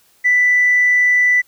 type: tone with tanh clipping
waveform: triangle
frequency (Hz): 1982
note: B6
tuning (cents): +6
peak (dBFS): -10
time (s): 0.24-1.42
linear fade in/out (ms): 20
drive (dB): 4
effects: white hiss -55 dBFS RMS until 1.47 s